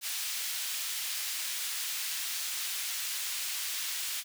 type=high-pass noise; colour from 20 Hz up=pink; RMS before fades=-35 dBFS; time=0.01-4.24 s; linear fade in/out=50 ms; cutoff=2700 Hz; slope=12 dB/octave; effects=none